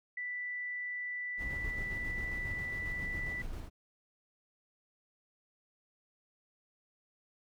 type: tone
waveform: sine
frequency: 1975.5 Hz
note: B6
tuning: in tune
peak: -36 dBFS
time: 0.17-3.42 s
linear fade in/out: 5 ms
type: noise with tremolo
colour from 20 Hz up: brown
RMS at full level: -40 dBFS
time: 1.37-3.7 s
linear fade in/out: 50 ms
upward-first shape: square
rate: 7.4 Hz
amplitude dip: 30%
effects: none